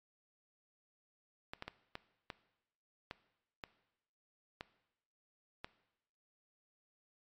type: clicks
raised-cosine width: 0.3 ms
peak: -26 dBFS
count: 9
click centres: 1.535 / 1.624 / 1.68 / 1.954 / 2.302 / 3.111 / 3.638 / 4.609 / 5.645 s
effects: noise-tail reverb RT60 0.9 s tail -17 dB re dry + MP3 64 kbps